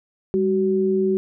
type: tone pair together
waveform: sine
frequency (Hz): 200 / 377.5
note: G3 / F#4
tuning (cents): +35 / +35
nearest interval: major seventh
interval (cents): 1100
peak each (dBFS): -22 / -18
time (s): 0.34-1.17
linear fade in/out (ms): 0
effects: none